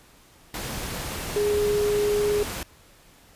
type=tone in noise; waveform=sine; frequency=414.4 Hz; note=G#4; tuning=4 cents flat; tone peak=-20 dBFS; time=1.36-2.43 s; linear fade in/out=2 ms; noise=pink; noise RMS=-32 dBFS; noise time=0.54-2.63 s; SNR=+9 dB; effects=pink hiss -54 dBFS RMS until 3.35 s + resampled to 32000 Hz